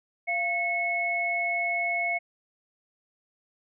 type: tone pair together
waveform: sine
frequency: 691 / 2194 Hz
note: F5 / C#7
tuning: -19 / -18 cents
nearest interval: octave + minor sixth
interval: 2001 cents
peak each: -30 / -26 dBFS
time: 0.27-2.19 s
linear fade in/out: 20 ms
effects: none